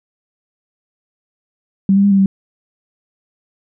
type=tone with pitch steps; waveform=sine; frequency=194.4 / 198.4 / 201.7 / 195.8 / 193.7 Hz; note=G3 / G3 / G3 / G3 / G3; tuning=-14 / +21 / +50 / -2 / -20 cents; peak=-8 dBFS; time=1.89-2.26 s; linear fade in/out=2 ms; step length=74 ms; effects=none